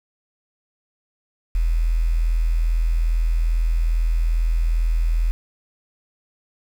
sine tone with quantisation, 41.2 Hz, E1, in tune, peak -16 dBFS, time 1.55-5.31 s, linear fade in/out 0 ms, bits 7, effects none

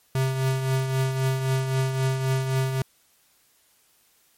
square tone with tremolo, 132.2 Hz, C3, 18 cents sharp, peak -20 dBFS, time 0.15-2.82 s, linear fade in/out 2 ms, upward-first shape triangle, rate 3.8 Hz, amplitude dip 55%, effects white hiss -62 dBFS RMS until 4.37 s + MP3 64 kbps

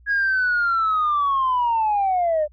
sine linear sweep, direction down, 1661.2 to 589 Hz, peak -16 dBFS, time 0.06-2.48 s, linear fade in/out 50 ms, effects tanh soft clip ceiling -14 dBFS + added 60 Hz sine -48 dBFS peak until 2.52 s

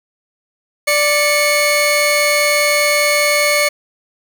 sawtooth tone pair together, 587.3 / 2195 Hz, D5 / C#7, 0 / -18 cents, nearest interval octave + major seventh, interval 2282 cents, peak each -11 dBFS, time 0.87-3.69 s, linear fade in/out 10 ms, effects none

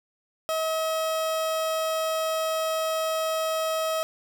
30% pulse tone, 639 Hz, D#5, 46 cents sharp, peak -22 dBFS, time 0.49-4.03 s, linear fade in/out 0 ms, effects none

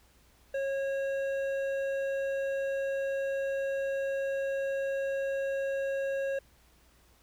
sine tone with hard clipping, 546 Hz, C#5, 26 cents flat, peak -31 dBFS, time 0.54-6.39 s, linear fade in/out 5 ms, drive 9 dB, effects added 60 Hz sine -64 dBFS peak until 7.22 s + pink hiss -64 dBFS RMS until 7.22 s

